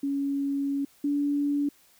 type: tone pair in turn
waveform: sine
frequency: 279.2 / 287.2 Hz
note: C#4 / D4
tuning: +13 / -39 cents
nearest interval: unison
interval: 48 cents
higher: second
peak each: -25 / -23 dBFS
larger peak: second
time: 0.03-0.85 / 1.04-1.69 s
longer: first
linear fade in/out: 5 ms
effects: white hiss -60 dBFS RMS until 1.99 s